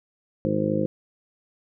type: harmonic tone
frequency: 52.2 Hz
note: G#1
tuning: 10 cents sharp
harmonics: 2 / 3 / 4 / 5 / 6 / 7 / 8 / 9 / 10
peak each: -34 / -29 / -27 / -39 / -27 / -32 / -39 / -33 / -27 dBFS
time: 0.45-0.86 s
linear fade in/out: 0 ms
effects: none